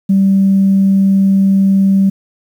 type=tone; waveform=sine; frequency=194.4 Hz; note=G3; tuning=14 cents flat; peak=-6 dBFS; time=0.09-2.1 s; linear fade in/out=10 ms; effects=tanh soft clip ceiling -2 dBFS + 7-bit